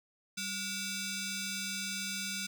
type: ring-modulated tone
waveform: 10% pulse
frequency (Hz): 1244.5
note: D#6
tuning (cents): 0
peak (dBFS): -24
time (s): 0.37-2.47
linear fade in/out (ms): 10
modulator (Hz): 1050
effects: none